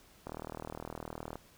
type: click train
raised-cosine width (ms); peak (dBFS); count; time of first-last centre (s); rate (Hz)
1; -26; 44; 0.27-1.356; 39.6
effects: pink hiss -61 dBFS RMS until 1.57 s

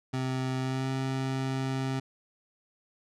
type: tone with pitch glide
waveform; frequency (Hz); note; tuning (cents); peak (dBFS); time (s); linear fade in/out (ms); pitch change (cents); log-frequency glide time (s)
25% pulse; 130.3 to 132.73; C3 to C3; -7 to +25; -25; 0.13-2; 10; +32; 0.59-0.9
effects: low-pass 7000 Hz 12 dB/octave

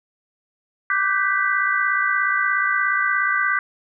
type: chord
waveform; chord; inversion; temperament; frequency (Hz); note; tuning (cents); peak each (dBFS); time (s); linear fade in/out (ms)
sine; G major seventh; second; equal with one note detuned; 1174.7 / 1511.1 / 1568 / 1975.5; D6 / F#6 / G6 / B6; 0 / +36 / 0 / 0; -23; 0.9-3.59; 2
effects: none

